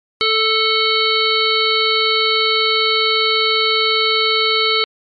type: harmonic tone with a mistuned harmonic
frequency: 440 Hz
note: A4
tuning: in tune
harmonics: 1 / 3 / 5 / 7 / 9 / 10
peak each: -20 / -20 / -20 / -20 / -20 / -20 dBFS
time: 0.21-4.84 s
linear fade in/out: 0 ms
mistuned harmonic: 9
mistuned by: -33 cents
effects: MP3 48 kbps